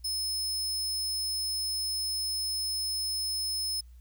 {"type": "tone", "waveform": "sawtooth", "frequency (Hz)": 5200, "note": "E8", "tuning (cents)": -24, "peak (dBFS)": -27, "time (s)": [0.04, 3.81], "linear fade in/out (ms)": 10, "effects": ["added 60 Hz sine -48 dBFS peak until 4 s", "white hiss -71 dBFS RMS until 4 s"]}